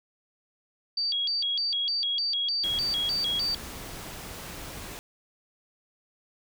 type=tone with vibrato; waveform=sine; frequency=3913 Hz; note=B7; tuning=17 cents flat; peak=-25 dBFS; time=0.97-3.55 s; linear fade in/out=5 ms; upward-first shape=square; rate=3.3 Hz; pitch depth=290 cents each way
type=noise; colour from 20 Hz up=pink; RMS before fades=-40 dBFS; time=2.64-4.99 s; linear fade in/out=0 ms
effects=none